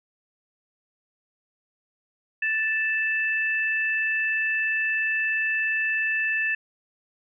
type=tone pair together; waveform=sine; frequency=1760 / 2637 Hz; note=A6 / E7; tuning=0 / 0 cents; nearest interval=perfect fifth; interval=700 cents; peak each=-24 / -26 dBFS; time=2.42-6.55 s; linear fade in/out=5 ms; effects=none